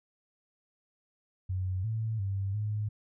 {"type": "tone with pitch steps", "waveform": "sine", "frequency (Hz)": [92.9, 111.1, 97.9, 105.7], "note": ["F#2", "A2", "G2", "G#2"], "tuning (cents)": [7, 17, -2, 31], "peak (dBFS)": -29, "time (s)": [1.49, 2.89], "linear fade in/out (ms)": 10, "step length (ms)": 350, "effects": []}